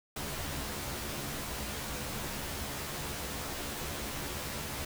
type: noise with comb filter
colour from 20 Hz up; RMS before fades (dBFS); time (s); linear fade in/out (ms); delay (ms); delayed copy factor
pink; -38; 0.16-4.85; 5; 14; +0.9
effects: none